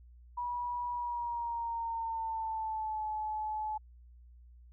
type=tone with pitch glide; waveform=sine; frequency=970 to 859.2 Hz; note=B5 to A5; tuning=-31 to -41 cents; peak=-33 dBFS; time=0.37-3.78 s; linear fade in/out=10 ms; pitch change=-210 cents; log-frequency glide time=0.91-3.05 s; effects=added 60 Hz sine -53 dBFS peak until 4.72 s